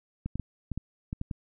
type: clicks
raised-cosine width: 5 ms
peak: -20 dBFS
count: 8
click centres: 0.26 / 0.356 / 0.397 / 0.717 / 0.776 / 1.129 / 1.214 / 1.312 s
effects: none